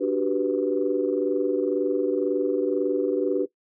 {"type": "chord", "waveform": "sine", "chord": "G major seventh", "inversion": "second", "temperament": "equal", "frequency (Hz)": [293.7, 370, 392, 493.9], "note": ["D4", "F#4", "G4", "B4"], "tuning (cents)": [0, 0, 0, 0], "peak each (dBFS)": -26, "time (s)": [0, 3.46], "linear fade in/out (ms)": 20, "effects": ["noise-tail reverb RT60 0.1 s tail -18 dB re dry", "tanh soft clip ceiling -10 dBFS"]}